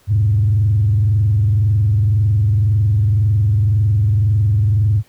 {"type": "tone with frequency modulation", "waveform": "sine", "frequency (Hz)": 103.83, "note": "G#2", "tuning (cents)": 0, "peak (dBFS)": -10, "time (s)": [0.07, 5.03], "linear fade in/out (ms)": 50, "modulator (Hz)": 21.9, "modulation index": 0.55, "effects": ["tanh soft clip ceiling -6 dBFS", "pink hiss -53 dBFS RMS until 5.08 s"]}